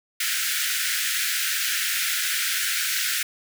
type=high-pass noise; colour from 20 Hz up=pink; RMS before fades=-25 dBFS; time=0.2-3.23 s; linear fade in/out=5 ms; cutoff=1400 Hz; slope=96 dB/octave; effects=none